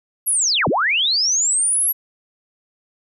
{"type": "linear two-way sweep", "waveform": "sine", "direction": "down then up", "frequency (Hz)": [11710, 103.83, 11710], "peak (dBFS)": -15, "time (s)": [0.26, 1.93], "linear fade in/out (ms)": 20, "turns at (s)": 0.68, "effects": []}